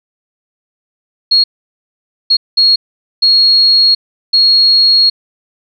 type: tone bursts at uneven times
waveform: sine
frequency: 4300 Hz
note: C8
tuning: 47 cents sharp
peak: -5 dBFS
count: 5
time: 1.31-1.44 / 2.3-2.37 / 2.57-2.76 / 3.22-3.95 / 4.33-5.1 s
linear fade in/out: 10 ms
effects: none